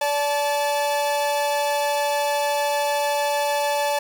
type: tone pair together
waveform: 45% pulse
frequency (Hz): 577.8 / 870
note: D5 / A5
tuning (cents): -28 / -20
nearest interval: perfect fifth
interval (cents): 708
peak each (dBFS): -23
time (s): 0.01-3.99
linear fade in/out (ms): 5
effects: 9-bit

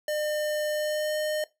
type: tone with pitch glide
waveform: square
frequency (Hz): 604 to 611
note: D5 to D#5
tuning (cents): +48 to -32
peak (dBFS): -27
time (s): 0.08-1.44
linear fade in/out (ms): 2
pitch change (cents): +20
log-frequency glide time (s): 0.71-1.16
effects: noise-tail reverb RT60 0.2 s tail -19 dB re dry

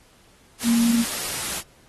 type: tone in noise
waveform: sine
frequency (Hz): 233.1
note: A#3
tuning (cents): 0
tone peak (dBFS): -16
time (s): 0.63-1.05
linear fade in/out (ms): 50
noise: white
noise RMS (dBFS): -28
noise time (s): 0.59-1.63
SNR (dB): +9
effects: pink hiss -56 dBFS RMS until 1.88 s + AAC 32 kbps

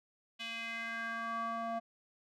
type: tone with band-pass filter sweep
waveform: square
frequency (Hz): 229.2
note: A#3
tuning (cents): -29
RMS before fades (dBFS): -39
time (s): 0.39-1.8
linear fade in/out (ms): 20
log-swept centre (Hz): 3000 to 790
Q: 3.5
effects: none

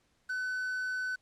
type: tone with quantisation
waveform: triangle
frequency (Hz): 1508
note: F#6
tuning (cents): +32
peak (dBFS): -30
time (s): 0.29-1.16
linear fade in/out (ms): 10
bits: 9
effects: pink hiss -72 dBFS RMS until 1.21 s + low-pass 9000 Hz 12 dB/octave

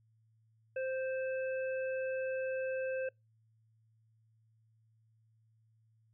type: harmonic tone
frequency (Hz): 523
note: C5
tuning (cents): -1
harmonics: 1 / 3 / 5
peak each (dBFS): -34 / -44 / -48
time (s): 0.76-3.09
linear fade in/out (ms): 5
effects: noise-tail reverb RT60 0.2 s tail -26 dB re dry + added 111 Hz sine -67 dBFS peak until 6.13 s

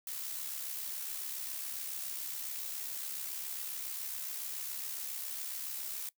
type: noise with amplitude modulation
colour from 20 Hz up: blue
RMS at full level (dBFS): -38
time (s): 0.07-6.09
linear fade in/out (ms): 2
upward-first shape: sine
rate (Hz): 67.2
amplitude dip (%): 45
effects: noise-tail reverb RT60 0.1 s tail -20 dB re dry

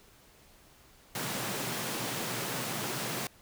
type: high-pass noise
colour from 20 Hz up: pink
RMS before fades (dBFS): -35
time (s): 1.15-3.27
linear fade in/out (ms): 2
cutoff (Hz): 110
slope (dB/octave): 96
effects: pink hiss -59 dBFS RMS until 3.41 s

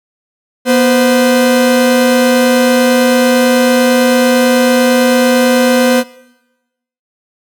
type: tone pair together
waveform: 45% pulse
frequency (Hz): 243 / 515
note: B3 / C5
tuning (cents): -28 / -28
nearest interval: octave + minor second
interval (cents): 1300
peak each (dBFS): -10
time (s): 0.65-6.04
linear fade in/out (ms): 50
effects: noise-tail reverb RT60 1.0 s tail -21 dB re dry

